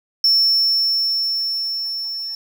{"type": "tone with level ramp", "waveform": "triangle", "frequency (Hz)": 5400, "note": "E8", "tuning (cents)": 41, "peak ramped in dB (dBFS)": [-10, -24], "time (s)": [0.24, 2.35], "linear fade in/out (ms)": 2, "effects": ["8-bit"]}